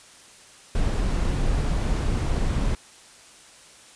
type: noise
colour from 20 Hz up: brown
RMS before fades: -23 dBFS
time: 0.75-2.75 s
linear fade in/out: 2 ms
effects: white hiss -49 dBFS RMS until 3.95 s + resampled to 22050 Hz